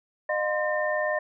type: tone cluster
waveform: sine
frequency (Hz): 610 / 711 / 1038 / 1812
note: D#5 / F5 / C6 / A#6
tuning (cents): -34 / +31 / -14 / -50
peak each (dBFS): -26 / -33 / -34 / -29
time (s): 0.29-1.19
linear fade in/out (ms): 5
effects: none